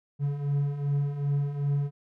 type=beating tone pair; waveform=triangle; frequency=140.6 / 143.2 Hz; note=C#3 / D3; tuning=+25 / -43 cents; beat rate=2.6 Hz; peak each=-30 / -24 dBFS; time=0.19-1.91 s; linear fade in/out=50 ms; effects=none